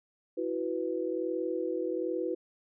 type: chord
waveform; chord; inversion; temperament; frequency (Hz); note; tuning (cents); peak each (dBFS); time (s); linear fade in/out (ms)
sine; E suspended second; none; just; 329.6 / 370.8 / 494.4; E4 / F#4 / B4; 0 / +4 / +2; -34; 0.37-2.35; 10
effects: none